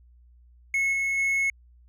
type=tone with level steps; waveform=triangle; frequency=2186 Hz; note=C#7; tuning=25 cents flat; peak=-20 / -22 / -20 dBFS; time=0.74-1.5 s; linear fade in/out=2 ms; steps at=0.92 / 1.17 s; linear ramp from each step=20 ms; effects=added 60 Hz sine -52 dBFS peak until 1.88 s